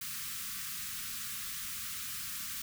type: band-stop noise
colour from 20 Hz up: white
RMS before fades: -40 dBFS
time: 0.01-2.62 s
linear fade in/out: 5 ms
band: 250 to 1100 Hz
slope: 96 dB/octave
effects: none